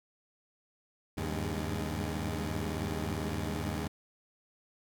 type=tone cluster; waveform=15% pulse; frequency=78.2 / 97.6 / 101.2 / 139.2 / 207.1 Hz; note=D#2 / G2 / G#2 / C#3 / G#3; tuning=+9 / -7 / -44 / +8 / -5 cents; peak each=-29 / -34 / -34 / -38 / -36 dBFS; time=1.17-3.88 s; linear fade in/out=10 ms; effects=none